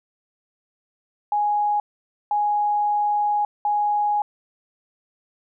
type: tone bursts at uneven times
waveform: sine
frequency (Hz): 830.6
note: G#5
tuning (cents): 0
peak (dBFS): -18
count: 3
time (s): 1.32-1.8 / 2.31-3.45 / 3.65-4.22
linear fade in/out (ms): 2
effects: none